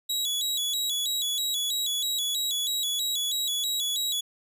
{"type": "tone with vibrato", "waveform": "sawtooth", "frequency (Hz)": 3617, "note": "A7", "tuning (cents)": 47, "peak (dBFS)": -23, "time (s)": [0.09, 4.21], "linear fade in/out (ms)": 10, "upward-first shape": "square", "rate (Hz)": 3.1, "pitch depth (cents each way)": 110, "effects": []}